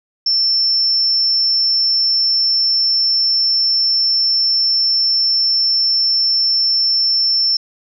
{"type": "tone", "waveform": "sine", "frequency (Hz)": 5370, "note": "E8", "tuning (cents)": 31, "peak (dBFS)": -12, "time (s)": [0.26, 7.57], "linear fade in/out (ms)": 5, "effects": []}